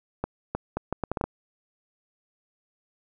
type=accelerating click train; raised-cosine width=1 ms; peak=-13 dBFS; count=9; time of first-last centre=0.24-1.24 s; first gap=310 ms; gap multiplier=0.71; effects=none